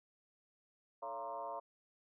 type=tone with frequency modulation; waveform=sine; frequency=808 Hz; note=G#5; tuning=48 cents flat; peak=-40 dBFS; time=1.02-1.6 s; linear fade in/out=10 ms; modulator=123 Hz; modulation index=2.3; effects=none

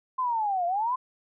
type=linear two-way sweep; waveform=sine; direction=down then up; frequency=1046.5 to 680 to 1045 Hz; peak=-24 dBFS; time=0.18-0.96 s; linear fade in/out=10 ms; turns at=0.66 s; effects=none

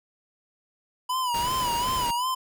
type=tone with vibrato; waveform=square; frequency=987.8 Hz; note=B5; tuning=in tune; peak=-25 dBFS; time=1.09-2.35 s; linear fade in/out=10 ms; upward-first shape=sine; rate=2.7 Hz; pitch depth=88 cents each way
type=noise; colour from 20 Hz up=pink; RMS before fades=-34 dBFS; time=1.34-2.11 s; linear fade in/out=5 ms
effects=none

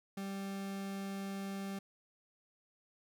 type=tone; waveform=40% pulse; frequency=196 Hz; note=G3; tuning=in tune; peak=-38 dBFS; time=0.17-1.79 s; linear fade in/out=5 ms; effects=none

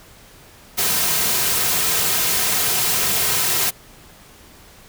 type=noise with comb filter; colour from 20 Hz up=white; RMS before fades=-19 dBFS; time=0.77-3.71 s; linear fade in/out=20 ms; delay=3.5 ms; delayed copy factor=-0.5; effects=pink hiss -46 dBFS RMS until 4.88 s

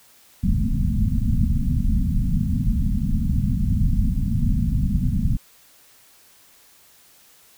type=low-pass noise; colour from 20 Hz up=pink; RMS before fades=-20 dBFS; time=0.43-5.37 s; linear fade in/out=5 ms; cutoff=250 Hz; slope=96 dB/octave; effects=white hiss -53 dBFS RMS until 7.57 s

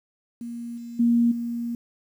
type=tone with level steps; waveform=sine; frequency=235.7 Hz; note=A#3; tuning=19 cents sharp; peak=-31 / -34 / -16 / -26 dBFS; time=0.41-1.75 s; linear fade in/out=2 ms; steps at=0.77 / 0.99 / 1.31 s; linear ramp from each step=10 ms; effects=9-bit

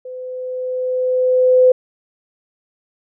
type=tone with level ramp; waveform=sine; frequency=508 Hz; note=B4; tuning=49 cents sharp; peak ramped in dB=-28 to -6 dBFS; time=0.05-1.72 s; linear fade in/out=5 ms; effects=none

